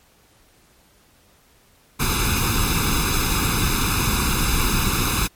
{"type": "noise with comb filter", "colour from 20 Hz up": "pink", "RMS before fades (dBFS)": -20, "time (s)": [1.99, 5.28], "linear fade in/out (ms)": 20, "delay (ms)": 0.79, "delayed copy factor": 0.9, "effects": ["pink hiss -56 dBFS RMS until 5.35 s", "MP3 64 kbps"]}